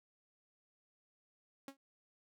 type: tone with exponential decay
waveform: sawtooth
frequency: 273.7 Hz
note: C#4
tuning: 22 cents flat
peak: -39 dBFS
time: 1.68-1.77 s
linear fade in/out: 2 ms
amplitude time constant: 19 ms
effects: none